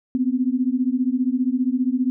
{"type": "beating tone pair", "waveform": "sine", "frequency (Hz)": [246.9, 261.9], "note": ["B3", "C4"], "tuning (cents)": [0, 2], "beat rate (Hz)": 15, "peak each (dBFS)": -21, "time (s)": [0.15, 2.1], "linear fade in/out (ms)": 0, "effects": []}